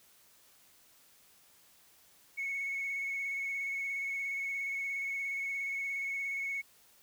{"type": "tone with vibrato", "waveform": "sine", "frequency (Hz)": 2206, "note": "C#7", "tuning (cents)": -9, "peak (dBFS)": -32, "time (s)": [2.37, 6.62], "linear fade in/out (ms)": 20, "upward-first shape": "square", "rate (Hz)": 17, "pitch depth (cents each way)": 15, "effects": ["tanh soft clip ceiling -30 dBFS", "white hiss -63 dBFS RMS until 7.02 s"]}